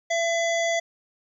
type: harmonic tone with a mistuned harmonic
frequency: 672 Hz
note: E5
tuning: 33 cents sharp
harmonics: 1 / 3 / 5 / 7 / 9 / 10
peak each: -23 / -27 / -34 / -43 / -36 / -37 dBFS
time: 0.1-0.8 s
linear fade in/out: 10 ms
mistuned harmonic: 5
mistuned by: +19 cents
effects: 10-bit